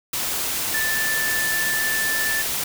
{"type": "tone in noise", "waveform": "sine", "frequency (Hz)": 1760, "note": "A6", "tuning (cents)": 0, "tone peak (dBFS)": -22, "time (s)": [0.74, 2.42], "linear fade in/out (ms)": 5, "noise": "white", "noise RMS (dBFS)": -25, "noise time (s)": [0.13, 2.64], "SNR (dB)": 0, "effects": []}